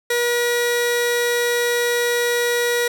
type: tone pair together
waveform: sawtooth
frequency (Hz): 480 / 960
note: B4 / B5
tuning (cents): -49 / -49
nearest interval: octave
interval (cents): 1200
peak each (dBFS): -14 / -17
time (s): 0.1-2.88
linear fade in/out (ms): 5
effects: none